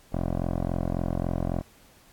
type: tone with low-pass filter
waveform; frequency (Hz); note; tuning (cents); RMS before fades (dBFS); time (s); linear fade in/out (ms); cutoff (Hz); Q
10% pulse; 43.65; F1; 0; -28; 0.12-1.62; 20; 690; 1.5
effects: pink hiss -57 dBFS RMS until 2.12 s + AAC 64 kbps